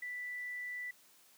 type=tone; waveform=sine; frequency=1975.5 Hz; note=B6; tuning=in tune; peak=-39 dBFS; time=0.02-0.91 s; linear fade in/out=5 ms; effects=white hiss -64 dBFS RMS until 1.37 s + high-pass 150 Hz 12 dB/octave